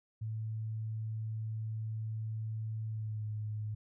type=tone with pitch glide; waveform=sine; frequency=110 to 106.87 Hz; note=A2 to A2; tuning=0 to -50 cents; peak=-35 dBFS; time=0.21-3.75 s; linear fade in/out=10 ms; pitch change=-50 cents; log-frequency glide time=2.88-3.25 s; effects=none